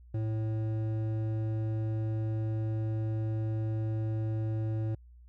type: tone with hard clipping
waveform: sine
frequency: 110 Hz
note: A2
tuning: in tune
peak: -31 dBFS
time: 0.14-4.95 s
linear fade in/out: 5 ms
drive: 10 dB
effects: added 60 Hz sine -51 dBFS peak until 5.28 s